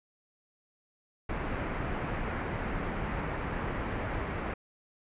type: low-pass noise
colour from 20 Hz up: pink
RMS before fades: -34 dBFS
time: 1.29-4.54 s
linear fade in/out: 5 ms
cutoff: 2200 Hz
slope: 24 dB/octave
effects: resampled to 8000 Hz